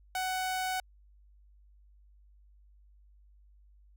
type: tone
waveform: sawtooth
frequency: 746 Hz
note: F#5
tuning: 14 cents sharp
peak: -27 dBFS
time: 0.15-0.8 s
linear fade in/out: 2 ms
effects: added 50 Hz sine -57 dBFS peak until 3.96 s